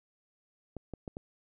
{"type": "clicks", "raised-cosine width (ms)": 2, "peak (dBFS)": -26, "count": 4, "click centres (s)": [0.767, 0.937, 1.078, 1.169], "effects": []}